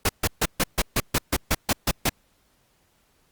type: noise bursts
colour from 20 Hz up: pink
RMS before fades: -21 dBFS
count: 12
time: 0.05-2.094 s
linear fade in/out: 5 ms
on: 42 ms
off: 140 ms
effects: pink hiss -65 dBFS RMS until 3.31 s + Opus 48 kbps